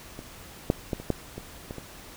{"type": "clicks", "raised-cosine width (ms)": 2, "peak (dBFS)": [-25, -7, -14, -25, -10, -22, -22, -24], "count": 8, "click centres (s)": [0.191, 0.701, 0.932, 1, 1.103, 1.38, 1.709, 1.783], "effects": ["pink hiss -46 dBFS RMS until 2.16 s"]}